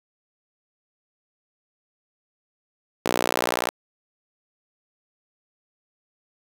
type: tone with high-pass filter sweep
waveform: sawtooth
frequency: 60.3 Hz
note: B1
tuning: 41 cents flat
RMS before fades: -25 dBFS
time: 3.05-3.7 s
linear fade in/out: 10 ms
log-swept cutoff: 370 to 670 Hz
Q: 1.1
effects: 7-bit